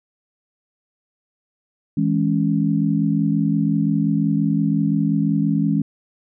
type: chord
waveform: sine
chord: C# minor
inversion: first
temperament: equal with one note detuned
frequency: 161.98 / 207.7 / 277.2 Hz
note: E3 / G#3 / C#4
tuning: -30 / 0 / 0 cents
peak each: -20 / -20 / -21 dBFS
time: 1.97-5.82 s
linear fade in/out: 5 ms
effects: none